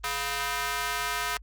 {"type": "tone with high-pass filter", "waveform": "square", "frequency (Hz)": 140.5, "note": "C#3", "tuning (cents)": 24, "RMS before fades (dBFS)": -30, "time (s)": [0.04, 1.37], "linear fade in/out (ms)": 0, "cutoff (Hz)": 1200, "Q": 1.2, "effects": ["added 50 Hz sine -45 dBFS peak until 1.42 s", "Opus 24 kbps"]}